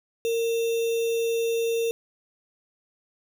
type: tone with sample-and-hold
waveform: sine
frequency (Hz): 460.6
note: A#4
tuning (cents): -21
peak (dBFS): -22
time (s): 0.25-1.91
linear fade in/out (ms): 0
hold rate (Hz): 3150
effects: none